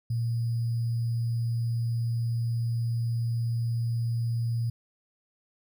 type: tone with sample-and-hold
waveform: sine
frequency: 116.54 Hz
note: A#2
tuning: in tune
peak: -25 dBFS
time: 0.1-4.7 s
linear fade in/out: 5 ms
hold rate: 4900 Hz
effects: none